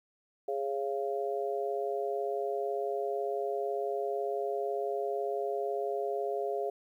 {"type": "harmonic tone", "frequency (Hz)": 138, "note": "C#3", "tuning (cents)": -7, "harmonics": [3, 4, 5], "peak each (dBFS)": [-33, -37, -35], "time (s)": [0.48, 6.7], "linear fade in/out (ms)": 5, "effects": ["11-bit"]}